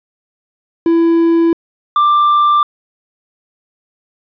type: tone pair in turn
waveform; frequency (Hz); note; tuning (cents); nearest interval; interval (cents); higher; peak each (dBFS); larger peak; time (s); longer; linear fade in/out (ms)
triangle; 333.4 / 1182.3; E4 / D6; +20 / +11; octave + minor seventh; 2191; second; -6; neither; 0.86-1.53 / 1.96-2.63; neither; 2
effects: resampled to 11025 Hz + 8-bit